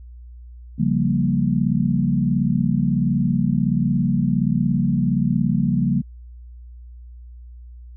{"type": "chord", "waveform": "sine", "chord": "G half-diminished seventh", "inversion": "second", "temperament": "equal", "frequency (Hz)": [138.59, 174.61, 196, 233.1], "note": ["Db3", "F3", "G3", "Bb3"], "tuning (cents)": [0, 0, 0, 0], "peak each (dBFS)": -22, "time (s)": [0.78, 6.02], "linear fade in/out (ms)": 20, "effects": ["added 60 Hz sine -37 dBFS peak until 7.96 s"]}